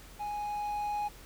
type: tone with level ramp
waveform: triangle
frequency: 830.6 Hz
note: G#5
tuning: in tune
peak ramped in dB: -32 to -28 dBFS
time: 0.19-1.09 s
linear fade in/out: 20 ms
effects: added 43 Hz sine -53 dBFS peak until 1.25 s + pink hiss -53 dBFS RMS until 1.25 s

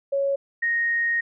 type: tone pair in turn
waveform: sine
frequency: 554.4 / 1864.8 Hz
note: C#5 / A#6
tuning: 0 / 0 cents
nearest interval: octave + major sixth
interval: 2100 cents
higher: second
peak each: -20 dBFS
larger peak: neither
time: 0.12-0.36 / 0.62-1.21 s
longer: second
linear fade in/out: 10 ms
effects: none

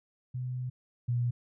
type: tone pair in turn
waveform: sine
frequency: 126.2 / 120.98 Hz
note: B2 / B2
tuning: +38 / -35 cents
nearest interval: minor second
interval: 73 cents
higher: first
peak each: -32 / -26 dBFS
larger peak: second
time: 0.34-0.7 / 1.08-1.31 s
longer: first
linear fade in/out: 10 ms
effects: none

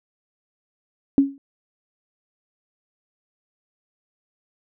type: tone with exponential decay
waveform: sine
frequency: 276.3 Hz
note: C#4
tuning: 6 cents flat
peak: -8 dBFS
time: 1.18-1.38 s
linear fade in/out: 1 ms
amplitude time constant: 43 ms
effects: none

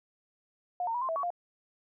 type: tone with pitch steps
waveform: sine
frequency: 716 / 912 / 971 / 1050 / 653 / 1125 / 702 Hz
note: F5 / A#5 / B5 / C6 / E5 / C#6 / F5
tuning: +43 / -38 / -30 / +6 / -17 / +25 / +9 cents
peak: -29 dBFS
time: 0.8-1.304 s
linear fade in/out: 2 ms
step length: 72 ms
effects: none

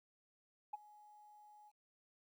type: tone with ADSR envelope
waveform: sine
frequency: 838 Hz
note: G#5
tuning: 15 cents sharp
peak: -37 dBFS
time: 0.73-1.72 s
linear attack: 9 ms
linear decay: 21 ms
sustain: -22 dB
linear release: 42 ms
effects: tanh soft clip ceiling -35 dBFS + 13-bit

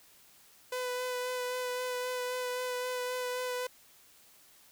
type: tone with vibrato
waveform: sawtooth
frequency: 500 Hz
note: B4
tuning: 21 cents sharp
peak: -29 dBFS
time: 0.72-3.67 s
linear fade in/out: 5 ms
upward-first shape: sine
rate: 3.8 Hz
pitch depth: 15 cents each way
effects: white hiss -60 dBFS RMS until 4.71 s

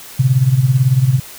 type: tone with tremolo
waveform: sine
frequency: 130 Hz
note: C3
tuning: 11 cents flat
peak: -6 dBFS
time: 0.19-1.2 s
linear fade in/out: 10 ms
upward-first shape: sine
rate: 18 Hz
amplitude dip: 75%
effects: white hiss -35 dBFS RMS until 1.38 s

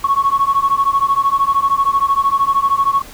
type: beating tone pair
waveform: sine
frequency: 1100 / 1113 Hz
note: C#6 / C#6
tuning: -14 / +7 cents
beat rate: 13 Hz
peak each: -14 dBFS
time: 0.04-3.02 s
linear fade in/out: 5 ms
effects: tanh soft clip ceiling -5 dBFS + pink hiss -37 dBFS RMS until 3.13 s

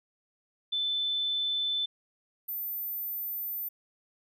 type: tone pair in turn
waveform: sine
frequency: 3520 / 14080 Hz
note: A7 / A9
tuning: 0 / 0 cents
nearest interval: 2 octaves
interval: 2400 cents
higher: second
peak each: -27 / -32 dBFS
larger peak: first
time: 0.72-1.86 / 2.48-3.69 s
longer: second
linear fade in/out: 10 ms
effects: none

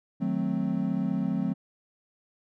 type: chord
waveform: triangle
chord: D# diminished seventh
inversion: none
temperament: equal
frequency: 155.56 / 185 / 220 / 261.6 Hz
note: D#3 / F#3 / A3 / C4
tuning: 0 / 0 / 0 / 0 cents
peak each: -33 / -27 / -29 / -29 dBFS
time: 0.2-1.54 s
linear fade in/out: 20 ms
effects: none

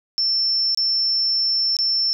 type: tone with dropouts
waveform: sine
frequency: 5370 Hz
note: E8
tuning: 31 cents sharp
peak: -17 dBFS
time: 0.18-2.13 s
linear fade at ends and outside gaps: 0 ms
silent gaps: 0.747-0.774 / 1.767-1.788 s
effects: none

